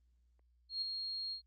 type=tone with ADSR envelope; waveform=sine; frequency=4260 Hz; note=C8; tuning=30 cents sharp; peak=-33 dBFS; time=0.69-1.42 s; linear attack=130 ms; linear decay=4 ms; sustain=-5 dB; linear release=98 ms; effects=added 60 Hz sine -68 dBFS peak until 1.46 s + Opus 24 kbps